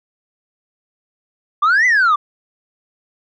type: exponential two-way sweep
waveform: sine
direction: up then down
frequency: 1148 to 2051 to 1148 Hz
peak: -8 dBFS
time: 1.62-2.16 s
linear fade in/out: 10 ms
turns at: 1.86 s
effects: tanh soft clip ceiling -9 dBFS